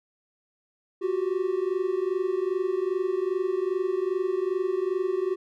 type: tone pair together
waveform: triangle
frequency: 362 / 384.5 Hz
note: F#4 / G4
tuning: -38 / -33 cents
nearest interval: minor second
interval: 105 cents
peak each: -25 dBFS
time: 1.01-5.36 s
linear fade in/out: 20 ms
effects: none